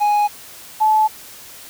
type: tone pair in turn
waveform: triangle / sine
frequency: 830.6 / 864.9 Hz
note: G#5 / A5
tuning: 0 / -30 cents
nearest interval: minor second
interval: 70 cents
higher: second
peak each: -11 dBFS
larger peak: neither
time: 0-0.28 / 0.8-1.08 s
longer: neither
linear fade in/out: 20 ms
effects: white hiss -39 dBFS RMS until 1.69 s